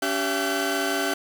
sawtooth tone cluster, 283.4 / 388.5 / 676 / 1529 Hz, C#4 / G4 / E5 / G6, +38 / -16 / +43 / -44 cents, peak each -25 dBFS, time 0.02-1.14 s, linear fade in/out 5 ms, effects none

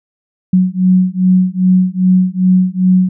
sine beating tone pair, 183.2 / 185.7 Hz, F#3 / F#3, -17 / +7 cents, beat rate 2.5 Hz, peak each -11 dBFS, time 0.53-3.09 s, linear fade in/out 5 ms, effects none

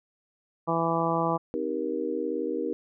harmonic tone, 166 Hz, E3, 12 cents sharp, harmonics 1 / 2 / 3 / 4 / 5 / 6 / 7, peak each -31 / -31 / -31 / -31 / -31 / -31 / -31 dBFS, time 0.67-1.38 s, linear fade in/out 20 ms
sine chord, C minor seventh, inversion none, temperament just, 261.6 / 314 / 392.4 / 470.9 Hz, C4 / Eb4 / G4 / Bb4, 0 / +16 / +2 / +18 cents, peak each -35 / -32 / -33 / -31 dBFS, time 1.54-2.73 s, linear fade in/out 0 ms
effects none

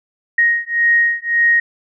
sine beating tone pair, 1872 / 1873.8 Hz, A#6 / A#6, +7 / +8 cents, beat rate 1.8 Hz, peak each -15 dBFS, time 0.38-1.6 s, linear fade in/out 5 ms, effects none

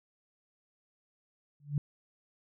sine tone with exponential growth, 145.1 Hz, D3, 21 cents flat, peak -23 dBFS, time 1.6-1.78 s, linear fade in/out 2 ms, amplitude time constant 38 ms, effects none

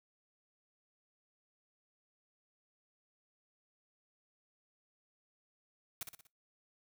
white noise with echo, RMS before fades -40 dBFS, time 6.01-6.03 s, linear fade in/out 2 ms, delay 60 ms, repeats 4, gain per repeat -6 dB, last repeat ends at 6.27 s, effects noise-tail reverb RT60 0.2 s tail -21 dB re dry

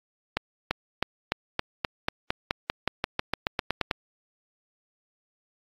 accelerating click train, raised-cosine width 0.3 ms, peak -8 dBFS, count 19, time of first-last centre 0.37-3.912 s, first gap 340 ms, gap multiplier 0.93, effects AAC 32 kbps

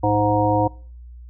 harmonic tone with a mistuned harmonic, 104.1 Hz, G#2, 5 cents sharp, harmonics 1 / 3 / 5 / 7 / 9, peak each -22 / -22 / -22 / -22 / -22 dBFS, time 0.03-0.68 s, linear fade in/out 10 ms, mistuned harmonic 1, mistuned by +48 cents, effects noise-tail reverb RT60 0.5 s tail -25 dB re dry + added 60 Hz sine -37 dBFS peak until 1.29 s

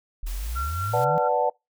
sine exponential sweep, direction up, 37.55 to 164.81 Hz, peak -27 dBFS, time 0.23-1.18 s, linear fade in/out 0 ms
white noise, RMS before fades -42 dBFS, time 0.26-1.05 s, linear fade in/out 10 ms
sine tone with tremolo, 1368 Hz, F6, 36 cents flat, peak -26 dBFS, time 0.55-1.29 s, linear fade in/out 20 ms, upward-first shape triangle, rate 4.3 Hz, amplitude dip 60%
sine chord, B minor seventh, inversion none, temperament equal, 493.9 / 587.3 / 740 / 880 Hz, B4 / D5 / F#5 / A5, 0 / 0 / 0 / 0 cents, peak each -25 dBFS, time 0.93-1.5 s, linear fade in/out 10 ms
effects noise-tail reverb RT60 0.2 s tail -25 dB re dry

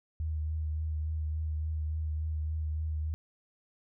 sine tone with vibrato, 77.78 Hz, D#2, in tune, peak -30 dBFS, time 0.2-3.14 s, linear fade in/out 0 ms, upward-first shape triangle, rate 3.5 Hz, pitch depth 28 cents each way, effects none

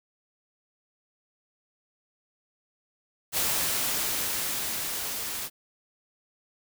white noise with level ramp, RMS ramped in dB -26 to -34 dBFS, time 3.32-5.5 s, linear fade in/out 50 ms, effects none

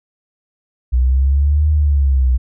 sine linear two-way sweep, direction up then down, 61 to 76.7 to 61.5 Hz, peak -10 dBFS, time 0.92-2.38 s, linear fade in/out 20 ms, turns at 1.7 s, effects none

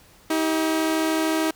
sawtooth tone pair together, 318.5 / 392 Hz, D#4 / G4, +41 / 0 cents, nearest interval major third, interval 359 cents, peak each -17 / -25 dBFS, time 0.3-1.51 s, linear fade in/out 5 ms, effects pink hiss -53 dBFS RMS until 1.55 s

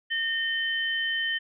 sine tone pair together, 1832 / 3068 Hz, A#6 / G7, -31 / -38 cents, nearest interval major sixth, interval 893 cents, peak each -27 / -29 dBFS, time 0.1-1.39 s, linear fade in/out 20 ms, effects none

